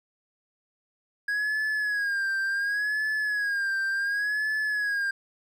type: tone with vibrato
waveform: triangle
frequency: 1649 Hz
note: G#6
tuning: 13 cents flat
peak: -23 dBFS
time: 1.28-5.11 s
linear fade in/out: 5 ms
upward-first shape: sine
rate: 0.69 Hz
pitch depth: 81 cents each way
effects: none